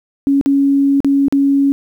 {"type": "tone with dropouts", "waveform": "sine", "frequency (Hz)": 277.9, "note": "C#4", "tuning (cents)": 4, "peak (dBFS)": -9, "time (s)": [0.27, 1.72], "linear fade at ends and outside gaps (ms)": 0, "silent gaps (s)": [[0.412, 0.46], [1.004, 1.046], [1.283, 1.325]], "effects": ["8-bit"]}